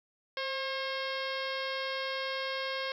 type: harmonic tone with a mistuned harmonic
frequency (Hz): 538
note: C5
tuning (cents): +48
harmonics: 1 / 2 / 3 / 4 / 5 / 6 / 7 / 8 / 9 / 10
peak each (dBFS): -37 / -40 / -40 / -41 / -46 / -42 / -46 / -46 / -47 / -49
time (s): 0.37-2.92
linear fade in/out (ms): 2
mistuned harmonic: 1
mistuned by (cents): -31
effects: 11-bit